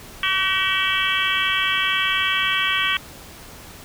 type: harmonic tone with a mistuned harmonic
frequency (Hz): 381.1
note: G4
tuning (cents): -49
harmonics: 3 / 4 / 5 / 6 / 7 / 8 / 9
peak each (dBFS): -26 / -26 / -26 / -26 / -26 / -26 / -26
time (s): 0.23-2.97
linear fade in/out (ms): 2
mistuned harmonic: 9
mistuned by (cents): -71
effects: pink hiss -41 dBFS RMS until 3.84 s